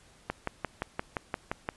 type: click train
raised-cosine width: 0.5 ms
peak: -15 dBFS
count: 9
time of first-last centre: 0.3-1.689 s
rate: 5.76 Hz
effects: pink hiss -59 dBFS RMS until 1.76 s + resampled to 24000 Hz